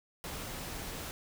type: noise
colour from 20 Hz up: pink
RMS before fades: -41 dBFS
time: 0.24-1.11 s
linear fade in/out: 0 ms
effects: none